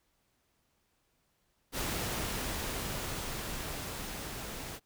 pink noise with level ramp, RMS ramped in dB -34 to -42 dBFS, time 1.72-4.8 s, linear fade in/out 50 ms, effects pink hiss -75 dBFS RMS until 4.85 s

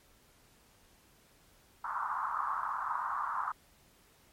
pink band-pass noise, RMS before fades -35 dBFS, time 1.84-3.52 s, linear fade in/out 5 ms, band 950 to 1300 Hz, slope 48 dB/octave, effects pink hiss -64 dBFS RMS until 4.32 s + MP3 64 kbps

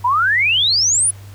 sine exponential sweep, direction up, 932.3 to 10280 Hz, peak -12 dBFS, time 0.04-1.11 s, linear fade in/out 10 ms, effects added 99 Hz sine -34 dBFS peak until 1.34 s + pink hiss -46 dBFS RMS until 1.34 s

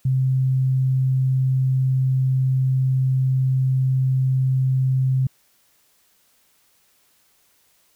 sine tone, 131 Hz, C3, 2 cents sharp, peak -16 dBFS, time 0.05-5.27 s, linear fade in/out 5 ms, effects white hiss -61 dBFS RMS until 7.95 s

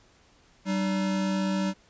square tone pair together, 192.19 / 302.1 Hz, G3 / D4, -34 / +49 cents, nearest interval minor sixth, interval 783 cents, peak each -26 / -34 dBFS, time 0.65-1.74 s, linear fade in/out 50 ms, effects pink hiss -60 dBFS RMS until 1.89 s + resampled to 16000 Hz

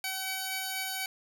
10% pulse tone pair together, 759.7 / 2275 Hz, F#5 / C#7, +46 / +44 cents, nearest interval octave + perfect fifth, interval 1898 cents, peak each -27 dBFS, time 0.04-1.06 s, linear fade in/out 2 ms, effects none

